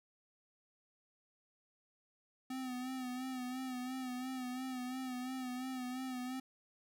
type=tone with vibrato; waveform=square; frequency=255 Hz; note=C4; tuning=44 cents flat; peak=-40 dBFS; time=2.5-6.4 s; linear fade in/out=5 ms; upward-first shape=sine; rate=2.9 Hz; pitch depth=45 cents each way; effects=none